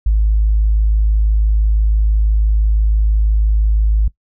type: tone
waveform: sine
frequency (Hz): 53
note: G#1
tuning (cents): +36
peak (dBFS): -9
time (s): 0.06-4.08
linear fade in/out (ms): 5
effects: noise-tail reverb RT60 0.1 s tail -20 dB re dry + tanh soft clip ceiling -5 dBFS